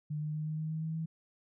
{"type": "tone with pitch steps", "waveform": "sine", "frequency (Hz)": [150.7, 152.19, 153.69, 155.21, 156.74, 158.28, 159.85, 161.42], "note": ["D3", "D#3", "D#3", "D#3", "D#3", "D#3", "D#3", "E3"], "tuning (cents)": [45, -38, -21, -4, 13, 30, 47, -36], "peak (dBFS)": -33, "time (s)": [0.1, 1.06], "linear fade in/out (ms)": 10, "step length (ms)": 120, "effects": []}